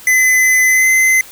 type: tone with pitch glide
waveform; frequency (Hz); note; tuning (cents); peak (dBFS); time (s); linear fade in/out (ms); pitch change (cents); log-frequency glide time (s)
square; 2026 to 2053; B6 to C7; +44 to -33; -9; 0.07-1.21; 2; +23; 0.71-0.87
effects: white hiss -37 dBFS RMS until 1.31 s